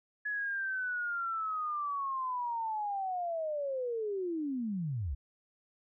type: linear sweep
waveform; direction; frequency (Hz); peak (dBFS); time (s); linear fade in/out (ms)
sine; down; 1700 to 59; -32; 0.25-5.15; 10
effects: none